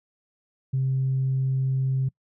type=tone; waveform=sine; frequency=132.5 Hz; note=C3; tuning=22 cents sharp; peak=-20 dBFS; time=0.73-2.09 s; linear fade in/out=10 ms; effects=noise-tail reverb RT60 0.1 s tail -25 dB re dry + tanh soft clip ceiling -17 dBFS